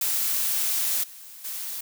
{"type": "noise with level steps", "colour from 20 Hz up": "blue", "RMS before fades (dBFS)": [-25, -44, -33], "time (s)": [0.01, 1.81], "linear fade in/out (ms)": 5, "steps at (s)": [1.03, 1.44], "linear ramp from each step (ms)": 10, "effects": []}